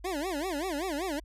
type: tone with vibrato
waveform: 25% pulse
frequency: 329.6 Hz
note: E4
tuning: in tune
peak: -27 dBFS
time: 0.04-1.2 s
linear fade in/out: 10 ms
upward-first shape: sine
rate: 5.2 Hz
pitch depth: 280 cents each way
effects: added 50 Hz sine -47 dBFS peak until 1.24 s + resampled to 32000 Hz